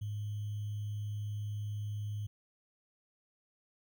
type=tone with sample-and-hold; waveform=sine; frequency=104.3 Hz; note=G#2; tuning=8 cents sharp; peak=-35 dBFS; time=0.01-2.27 s; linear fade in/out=10 ms; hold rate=3150 Hz; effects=none